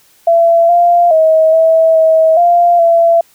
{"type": "tone with pitch steps", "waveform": "sine", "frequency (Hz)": [673, 695, 637, 649, 642, 695, 673], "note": ["E5", "F5", "D#5", "E5", "E5", "F5", "E5"], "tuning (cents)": [36, -9, 41, -27, -46, -9, 36], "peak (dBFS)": -5, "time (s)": [0.27, 3.21], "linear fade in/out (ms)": 5, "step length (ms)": 420, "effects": ["white hiss -49 dBFS RMS until 3.34 s"]}